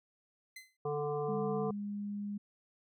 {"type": "tone with exponential decay", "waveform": "sawtooth", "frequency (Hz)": 2050, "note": "C7", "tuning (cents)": -36, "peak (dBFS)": -40, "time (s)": [0.56, 0.77], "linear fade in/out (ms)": 5, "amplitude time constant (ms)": 44}
{"type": "harmonic tone", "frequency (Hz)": 147.2, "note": "D3", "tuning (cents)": 4, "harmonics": [1, 3, 5, 7, 8], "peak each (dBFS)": [-40, -34, -41, -45, -46], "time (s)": [0.85, 1.71], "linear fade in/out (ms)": 5}
{"type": "tone", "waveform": "sine", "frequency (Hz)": 204.4, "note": "G#3", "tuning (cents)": -27, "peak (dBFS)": -36, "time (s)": [1.28, 2.38], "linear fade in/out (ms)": 10}
{"effects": []}